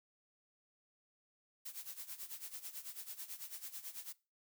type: noise with tremolo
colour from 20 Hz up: blue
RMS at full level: -45 dBFS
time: 1.65-4.13 s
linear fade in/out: 10 ms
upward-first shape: sine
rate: 9.1 Hz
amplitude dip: 80%
effects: noise-tail reverb RT60 0.3 s tail -21 dB re dry